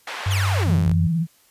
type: band-pass noise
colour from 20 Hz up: white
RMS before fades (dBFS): -31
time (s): 0.07-0.64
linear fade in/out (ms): 5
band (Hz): 670 to 2200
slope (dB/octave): 12
type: tone with pitch glide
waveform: sine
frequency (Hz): 96.6 to 90.65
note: G2 to F#2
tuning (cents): -25 to -35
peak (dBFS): -18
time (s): 0.26-1.07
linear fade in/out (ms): 5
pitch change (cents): -110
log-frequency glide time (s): 0.57-0.83
type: exponential sweep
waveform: sawtooth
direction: down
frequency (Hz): 3729 to 40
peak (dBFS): -23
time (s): 0.3-0.94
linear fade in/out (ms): 20
type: tone with vibrato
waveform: sine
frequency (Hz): 164.81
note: E3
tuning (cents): 0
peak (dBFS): -18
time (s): 0.65-1.27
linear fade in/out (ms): 50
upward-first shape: triangle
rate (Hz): 16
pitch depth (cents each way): 81
effects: white hiss -57 dBFS RMS until 1.5 s + resampled to 32000 Hz